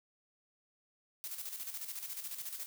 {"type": "noise with tremolo", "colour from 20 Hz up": "blue", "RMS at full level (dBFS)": -41, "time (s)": [1.24, 2.66], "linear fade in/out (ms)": 0, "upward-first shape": "square", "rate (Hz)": 14, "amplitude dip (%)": 55, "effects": []}